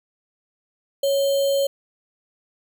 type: tone with sample-and-hold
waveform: sine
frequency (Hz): 554.4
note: C#5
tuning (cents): 0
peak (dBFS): -17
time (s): 1.03-1.67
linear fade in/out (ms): 5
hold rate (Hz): 3675
effects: none